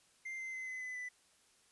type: tone with pitch steps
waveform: triangle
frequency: 2093 / 2073 / 2052 / 2032 / 2012 / 1992.7 Hz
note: C7 / C7 / C7 / B6 / B6 / B6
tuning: 0 / -17 / -34 / +49 / +32 / +15 cents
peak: -39 dBFS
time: 0.25-1.09 s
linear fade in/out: 10 ms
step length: 140 ms
effects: white hiss -69 dBFS RMS until 1.71 s + resampled to 24000 Hz